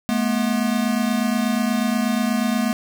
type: tone pair together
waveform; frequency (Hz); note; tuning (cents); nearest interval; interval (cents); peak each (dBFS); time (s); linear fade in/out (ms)
square; 213.7 / 242; G#3 / B3; +50 / -35; major second; 215; -22; 0.09-2.73; 0
effects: none